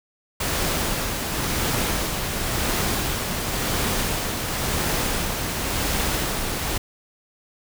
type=noise with tremolo; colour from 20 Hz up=pink; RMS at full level=-23 dBFS; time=0.4-6.78 s; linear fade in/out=5 ms; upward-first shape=sine; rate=0.94 Hz; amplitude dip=35%; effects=none